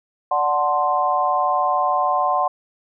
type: chord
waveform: sine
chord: D dominant seventh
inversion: none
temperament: equal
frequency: 587.3 / 740 / 880 / 1046.5 Hz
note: D5 / F#5 / A5 / C6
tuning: 0 / 0 / 0 / 0 cents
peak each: -25 / -20 / -26 / -20 dBFS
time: 0.31-2.48 s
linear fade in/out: 5 ms
effects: none